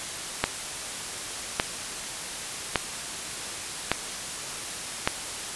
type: click train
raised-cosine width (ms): 0.3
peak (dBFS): -4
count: 5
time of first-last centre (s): 0.44-5.075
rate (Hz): 0.863
effects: white hiss -34 dBFS RMS until 5.55 s + resampled to 24000 Hz